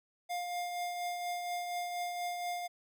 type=tone with tremolo; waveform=square; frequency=706 Hz; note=F5; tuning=19 cents sharp; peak=-34 dBFS; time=0.29-2.68 s; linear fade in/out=20 ms; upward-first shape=triangle; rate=4.2 Hz; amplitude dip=40%; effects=none